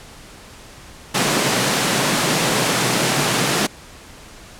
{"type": "high-pass noise", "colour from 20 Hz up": "pink", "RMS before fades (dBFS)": -18, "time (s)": [1.14, 3.67], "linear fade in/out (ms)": 10, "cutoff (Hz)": 120, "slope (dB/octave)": 96, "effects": ["pink hiss -41 dBFS RMS until 4.59 s", "low-pass 10000 Hz 12 dB/octave"]}